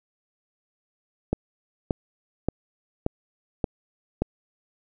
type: click train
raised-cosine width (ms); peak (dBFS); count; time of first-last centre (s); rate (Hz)
2; -9; 6; 1.33-4.22; 1.73
effects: none